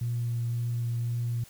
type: tone with vibrato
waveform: sine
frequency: 118.6 Hz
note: A#2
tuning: 30 cents sharp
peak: -26 dBFS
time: 0.01-1.44 s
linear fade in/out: 5 ms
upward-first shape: sine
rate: 1.9 Hz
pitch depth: 10 cents each way
effects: tanh soft clip ceiling -22 dBFS + white hiss -54 dBFS RMS until 1.49 s